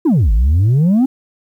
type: exponential two-way sweep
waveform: sine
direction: down then up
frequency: 362.9 to 49 to 275.5 Hz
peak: -6 dBFS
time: 0.05-1.06 s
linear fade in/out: 10 ms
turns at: 0.32 s
effects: tanh soft clip ceiling -8 dBFS + 8-bit